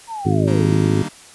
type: linear sweep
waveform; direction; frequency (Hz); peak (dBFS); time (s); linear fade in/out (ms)
sine; down; 946 to 279.7; -25; 0.07-0.78; 50
type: harmonic tone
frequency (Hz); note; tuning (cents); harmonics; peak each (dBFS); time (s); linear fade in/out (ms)
52.4; G#1; +16; 2 / 3 / 4 / 5 / 6 / 7 / 8; -19 / -19 / -26 / -22 / -25 / -22 / -27; 0.25-1.03; 10
type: chord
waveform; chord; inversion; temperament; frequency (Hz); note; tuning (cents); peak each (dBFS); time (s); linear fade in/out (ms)
sawtooth; Eb major seventh; none; just; 155.56 / 194.45 / 233.3 / 291.7; Eb3 / G3 / Bb3 / D4; 0 / -14 / +2 / -12; -25 / -25 / -26 / -28; 0.47-1.09; 10
effects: white hiss -43 dBFS RMS until 1.34 s + resampled to 24000 Hz